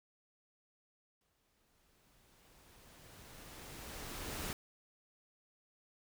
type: noise with exponential growth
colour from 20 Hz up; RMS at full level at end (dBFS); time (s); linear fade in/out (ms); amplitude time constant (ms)
pink; -40; 1.21-4.53; 1; 720
effects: none